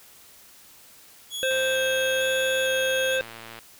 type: tone with vibrato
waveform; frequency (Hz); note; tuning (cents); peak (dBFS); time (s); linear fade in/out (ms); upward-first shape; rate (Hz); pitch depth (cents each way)
sawtooth; 3322; G#7; 0; -27; 1.3-3.2; 50; square; 1.1; 18
type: harmonic tone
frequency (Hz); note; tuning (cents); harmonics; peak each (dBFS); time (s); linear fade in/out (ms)
523.3; C5; 0; 1 / 3 / 5 / 7; -24 / -27 / -31 / -36; 1.43-3.21; 0
type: click train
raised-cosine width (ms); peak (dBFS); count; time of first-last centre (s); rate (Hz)
0.3; -24; 238; 1.51-3.589; 114
effects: white hiss -51 dBFS RMS until 3.79 s